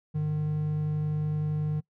triangle tone pair together, 101.4 / 152.1 Hz, G#2 / D#3, -41 / -39 cents, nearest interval perfect fifth, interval 702 cents, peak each -35 / -24 dBFS, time 0.14-1.81 s, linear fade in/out 20 ms, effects noise-tail reverb RT60 0.1 s tail -23 dB re dry

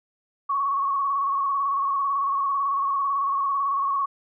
sine tone with vibrato, 1108.7 Hz, C#6, in tune, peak -21 dBFS, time 0.49-4.06 s, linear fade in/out 10 ms, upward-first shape square, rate 18 Hz, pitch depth 35 cents each way, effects none

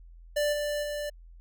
square tone with level steps, 589 Hz, D5, 5 cents sharp, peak -25 / -29 / -32 dBFS, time 0.36-1.1 s, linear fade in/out 10 ms, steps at 0.52 / 0.82 s, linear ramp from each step 20 ms, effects added 42 Hz sine -47 dBFS peak until 1.4 s

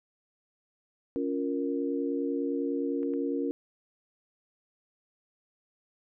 sine chord, Bb minor, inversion first, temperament just, 279.7 / 349.6 / 466.2 Hz, Db4 / F4 / Bb4, +16 / +2 / 0 cents, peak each -30 / -34 / -33 dBFS, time 1.16-3.51 s, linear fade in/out 0 ms
clicks, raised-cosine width 0.5 ms, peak -38 dBFS, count 2, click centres 3.031 / 3.137 s
effects none

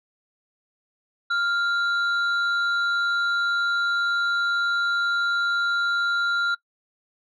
sine tone pair together, 1396.9 / 3951 Hz, F6 / B7, 0 / 0 cents, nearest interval octave + tritone, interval 1800 cents, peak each -20 / -29 dBFS, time 1.3-6.55 s, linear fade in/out 10 ms, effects noise-tail reverb RT60 0.1 s tail -22 dB re dry + tanh soft clip ceiling -15 dBFS

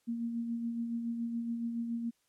sine tone with tremolo, 233.1 Hz, A#3, in tune, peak -31 dBFS, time 0.07-2.11 s, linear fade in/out 20 ms, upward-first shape sine, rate 7.1 Hz, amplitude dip 40%, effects white hiss -75 dBFS RMS until 2.28 s + low-pass 11000 Hz 12 dB/octave

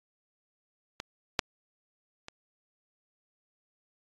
clicks, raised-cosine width 0.2 ms, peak -18 / -6 / -24 dBFS, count 3, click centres 1.001 / 1.392 / 2.284 s, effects AAC 32 kbps

